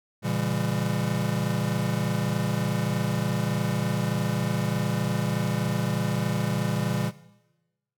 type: chord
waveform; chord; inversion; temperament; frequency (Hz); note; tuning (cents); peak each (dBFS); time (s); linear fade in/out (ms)
square; A# diminished seventh; none; just; 116.54 / 139.85 / 167.82 / 201.4; A#2 / C#3 / E3 / G3; 0 / +16 / +31 / +47; -31; 0.22-7.12; 50
effects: noise-tail reverb RT60 1.0 s tail -17 dB re dry